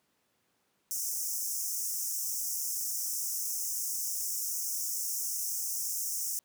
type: high-pass noise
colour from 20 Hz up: pink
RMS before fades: -34 dBFS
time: 0.91-6.39 s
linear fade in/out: 0 ms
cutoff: 5400 Hz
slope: 96 dB/octave
effects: pink hiss -74 dBFS RMS until 6.44 s + high-pass 150 Hz 12 dB/octave